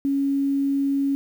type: tone with quantisation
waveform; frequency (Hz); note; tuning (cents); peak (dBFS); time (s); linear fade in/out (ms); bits
sine; 277.2; C#4; 0; -19; 0.05-1.15; 0; 8
effects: none